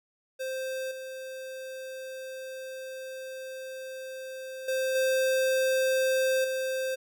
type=tone with level steps; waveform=square; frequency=523.3 Hz; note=C5; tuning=in tune; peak=-32 / -38 / -27 / -24 / -29 dBFS; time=0.39-6.96 s; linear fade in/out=20 ms; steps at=0.91 / 4.68 / 4.95 / 6.44 s; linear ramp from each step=5 ms; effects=none